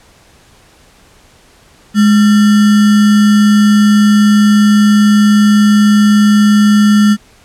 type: tone with sample-and-hold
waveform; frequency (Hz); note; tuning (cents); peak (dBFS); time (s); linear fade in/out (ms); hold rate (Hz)
sine; 208.7; G#3; +9; -4; 1.94-7.17; 50; 1575
effects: pink hiss -45 dBFS RMS until 7.44 s + low-pass 10000 Hz 12 dB/octave